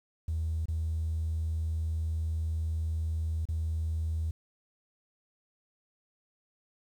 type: tone with dropouts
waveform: triangle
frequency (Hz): 80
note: D#2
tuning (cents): +49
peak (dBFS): -25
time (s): 0.28-4.31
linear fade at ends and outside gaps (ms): 5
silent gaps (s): 0.657-0.683 / 3.454-3.487
effects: tanh soft clip ceiling -26 dBFS + 10-bit